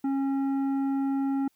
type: tone with tanh clipping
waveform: triangle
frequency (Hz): 273.1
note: C#4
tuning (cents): -26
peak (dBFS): -26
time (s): 0.04-1.48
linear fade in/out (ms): 5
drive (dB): 13
effects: white hiss -70 dBFS RMS until 1.55 s